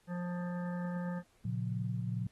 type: harmonic tone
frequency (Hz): 176.6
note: F3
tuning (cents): +20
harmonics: 1 / 3 / 5 / 7 / 9 / 10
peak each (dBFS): -35 / -45 / -49 / -52 / -54 / -55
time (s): 0.07-1.23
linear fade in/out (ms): 50
type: chord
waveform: sine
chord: Bb minor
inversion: none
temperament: equal with one note detuned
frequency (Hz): 116.54 / 138.59 / 178.9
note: Bb2 / Db3 / F3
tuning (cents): 0 / 0 / +42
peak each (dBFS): -35 / -40 / -38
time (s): 1.45-2.27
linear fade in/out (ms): 5
effects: pink hiss -70 dBFS RMS until 2.31 s + AAC 32 kbps